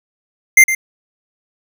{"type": "tone with echo", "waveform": "square", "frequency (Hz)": 2093, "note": "C7", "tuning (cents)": 0, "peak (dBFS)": -3, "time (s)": [0.57, 0.64], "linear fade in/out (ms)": 5, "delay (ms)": 110, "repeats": 1, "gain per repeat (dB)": -12, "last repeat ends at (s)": 0.75, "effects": []}